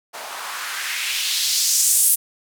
blue noise with band-pass filter sweep, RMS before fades -21 dBFS, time 0.13-2.16 s, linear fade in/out 20 ms, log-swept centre 650 to 11000 Hz, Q 1.8, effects none

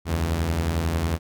sawtooth beating tone pair, 72 / 83 Hz, D2 / E2, -34 / +12 cents, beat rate 11 Hz, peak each -25 / -19 dBFS, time 0.05-1.19 s, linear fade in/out 50 ms, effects none

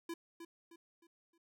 square tone with echo, 335.8 Hz, E4, 32 cents sharp, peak -40 dBFS, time 0.09-0.14 s, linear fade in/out 5 ms, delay 310 ms, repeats 4, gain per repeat -8 dB, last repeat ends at 1.38 s, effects none

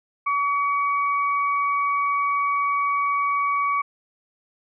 sine tone pair together, 1137 / 2256 Hz, C#6 / C#7, +44 / +30 cents, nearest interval octave, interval 1186 cents, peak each -20 / -28 dBFS, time 0.26-3.82 s, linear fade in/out 10 ms, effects none

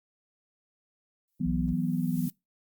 violet noise with exponential growth, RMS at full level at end -41 dBFS, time 1.28-2.3 s, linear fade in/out 0 ms, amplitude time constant 220 ms
sine chord, E suspended second, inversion none, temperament equal, 164.81 / 185 / 246.9 Hz, E3 / F#3 / B3, 0 / 0 / 0 cents, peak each -30 dBFS, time 1.4-2.29 s, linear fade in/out 10 ms
sine tone, 61.74 Hz, B1, in tune, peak -33 dBFS, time 1.45-1.74 s, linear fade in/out 10 ms
effects noise-tail reverb RT60 0.2 s tail -23 dB re dry + Opus 48 kbps

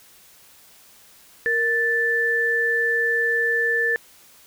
sine tone pair together, 466.5 / 1760 Hz, A#4 / A6, +1 / 0 cents, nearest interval octave + major seventh, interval 2299 cents, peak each -25 / -19 dBFS, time 1.46-3.96 s, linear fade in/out 0 ms, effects white hiss -51 dBFS RMS until 4.46 s

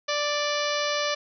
harmonic tone, 587.3 Hz, D5, in tune, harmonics 1 / 2 / 3 / 4 / 5 / 6 / 7 / 8 / 9 / 10, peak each -28 / -31 / -33 / -34 / -35 / -36 / -36 / -37 / -38 / -38 dBFS, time 0.08-1.15 s, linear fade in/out 10 ms, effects none

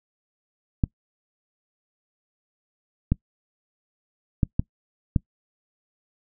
clicks, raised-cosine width 5 ms, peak -7 dBFS, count 5, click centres 0.838 / 3.12 / 4.432 / 4.595 / 5.162 s, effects noise-tail reverb RT60 0.1 s tail -24 dB re dry

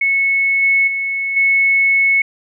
sine tone with level steps, 2200 Hz, C#7, 14 cents flat, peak -12 / -10 / -17 / -10 dBFS, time 0.01-2.22 s, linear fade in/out 5 ms, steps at 0.62 / 0.87 / 1.36 s, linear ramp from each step 10 ms, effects none

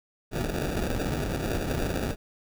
pink noise with sample-and-hold, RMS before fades -29 dBFS, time 0.31-2.16 s, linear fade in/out 50 ms, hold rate 1050 Hz, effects none

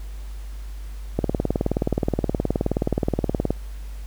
click train, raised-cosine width 2 ms, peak -7 dBFS, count 45, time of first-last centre 1.19-3.506 s, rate 19 Hz, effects added 50 Hz sine -31 dBFS peak until 4.06 s + pink hiss -50 dBFS RMS until 4.06 s

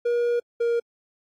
triangle tone pair in turn, 477.3 / 469.6 Hz, A#4 / A#4, +41 / +13 cents, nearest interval unison, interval 28 cents, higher first, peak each -18 dBFS, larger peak neither, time 0.05-0.4 / 0.6-0.8 s, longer first, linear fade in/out 10 ms, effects AAC 48 kbps

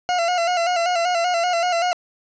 40% pulse tone with vibrato, 698.5 Hz, F5, in tune, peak -17 dBFS, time 0.09-1.93 s, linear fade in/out 0 ms, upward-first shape square, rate 5.2 Hz, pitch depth 54 cents each way, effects resampled to 16000 Hz + 8-bit

